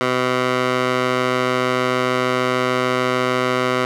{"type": "tone with band-pass filter", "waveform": "15% pulse", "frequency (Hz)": 126.6, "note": "B2", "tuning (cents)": 43, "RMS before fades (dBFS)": -19, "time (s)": [0.01, 3.85], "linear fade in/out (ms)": 0, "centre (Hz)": 1300, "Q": 0.65, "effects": []}